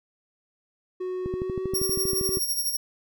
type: tone with pitch glide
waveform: triangle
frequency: 368.1 to 381.1 Hz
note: F#4 to G4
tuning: -9 to -49 cents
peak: -26 dBFS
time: 1-2.39 s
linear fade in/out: 10 ms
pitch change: +60 cents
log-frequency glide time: 1.3-1.84 s
type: click train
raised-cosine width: 3 ms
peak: -18 dBFS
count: 15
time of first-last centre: 1.26-2.371 s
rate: 12.6 Hz
type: tone with tremolo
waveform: 10% pulse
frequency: 5588 Hz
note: F8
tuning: in tune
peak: -17 dBFS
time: 1.74-2.77 s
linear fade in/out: 10 ms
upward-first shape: sine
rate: 12 Hz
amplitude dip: 60%
effects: none